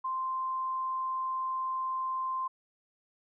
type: tone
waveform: sine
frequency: 1044 Hz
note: C6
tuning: 4 cents flat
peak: -30 dBFS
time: 0.04-2.48 s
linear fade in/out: 10 ms
effects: none